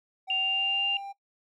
triangle tone with pitch glide, 761 to 793.3 Hz, F#5 to G5, +48 to +20 cents, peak -34 dBFS, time 0.27-1.13 s, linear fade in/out 20 ms, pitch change +72 cents, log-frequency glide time 0.38-0.88 s
sine tone, 2794 Hz, F7, in tune, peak -24 dBFS, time 0.3-0.97 s, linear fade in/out 2 ms
effects noise-tail reverb RT60 0.1 s tail -20 dB re dry

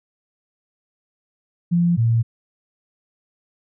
sine tone pair in turn, 172.6 / 115.2 Hz, F3 / A#2, -20 / -20 cents, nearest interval perfect fifth, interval 700 cents, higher first, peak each -14 dBFS, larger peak neither, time 1.71-1.97 / 1.97-2.23 s, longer neither, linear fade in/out 20 ms, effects none

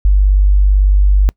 sine tone, 49 Hz, G1, in tune, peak -6 dBFS, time 0.05-1.29 s, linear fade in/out 0 ms, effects noise-tail reverb RT60 0.1 s tail -26 dB re dry

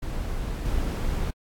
brown noise with level steps, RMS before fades -29 / -26 dBFS, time 0.02-1.31 s, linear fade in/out 10 ms, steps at 0.65 s, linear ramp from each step 5 ms, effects AAC 64 kbps

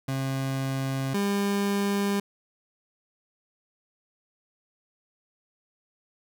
30% pulse tone pair in turn, 134.3 / 200.8 Hz, C3 / G3, +46 / +42 cents, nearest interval perfect fifth, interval 696 cents, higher second, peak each -24 / -21 dBFS, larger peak second, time 0.08-1.14 / 1.14-2.2 s, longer neither, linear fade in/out 5 ms, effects none

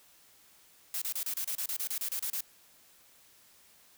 blue noise bursts, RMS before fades -34 dBFS, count 14, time 0.94-2.408 s, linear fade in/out 2 ms, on 77 ms, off 30 ms, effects white hiss -61 dBFS RMS until 3.97 s

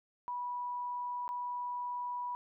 sine tone with dropouts, 979 Hz, B5, 15 cents flat, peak -35 dBFS, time 0.28-2.35 s, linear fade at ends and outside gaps 0 ms, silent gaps 1.279-1.29 s, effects none

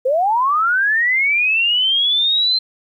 sine linear sweep, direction up, 490.5 to 4134 Hz, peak -13 dBFS, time 0.05-2.59 s, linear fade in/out 10 ms, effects 9-bit

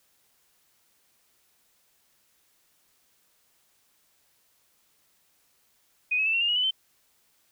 sine tone with pitch steps, 2489 / 2566 / 2646 / 2728 / 2813 / 2901 / 2991 / 3084 Hz, D#7 / E7 / E7 / F7 / F7 / F#7 / F#7 / G7, 0 / -47 / +6 / -41 / +12 / -35 / +18 / -29 cents, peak -22 dBFS, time 6.11-6.71 s, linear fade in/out 10 ms, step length 75 ms, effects white hiss -67 dBFS RMS until 7.51 s

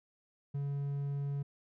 triangle tone, 141.2 Hz, C#3, 32 cents sharp, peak -31 dBFS, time 0.54-1.43 s, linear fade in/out 10 ms, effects none

